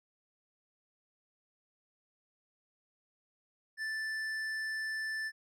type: tone with tanh clipping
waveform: triangle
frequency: 1760 Hz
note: A6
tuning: in tune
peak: -36 dBFS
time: 3.77-5.32 s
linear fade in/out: 50 ms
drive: 14 dB
effects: none